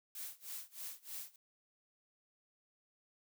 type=noise with tremolo; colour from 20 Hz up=blue; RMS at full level=-44 dBFS; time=0.15-1.36 s; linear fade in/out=2 ms; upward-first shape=sine; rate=3.2 Hz; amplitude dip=95%; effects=none